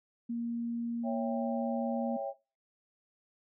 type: tone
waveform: sine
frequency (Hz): 234.5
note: A#3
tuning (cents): +11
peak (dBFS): -32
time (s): 0.29-2.17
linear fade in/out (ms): 10
type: chord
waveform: sine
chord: C# diminished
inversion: none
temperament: equal with one note detuned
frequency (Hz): 554.4 / 659.3 / 793.1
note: C#5 / E5 / G5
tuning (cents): 0 / 0 / +20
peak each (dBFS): -36 / -38 / -38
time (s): 1.03-2.34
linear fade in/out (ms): 50
effects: noise-tail reverb RT60 0.3 s tail -19 dB re dry